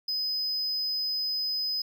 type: tone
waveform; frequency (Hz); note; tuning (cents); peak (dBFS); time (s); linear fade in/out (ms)
triangle; 5030; D#8; +18; -26; 0.08-1.82; 5
effects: none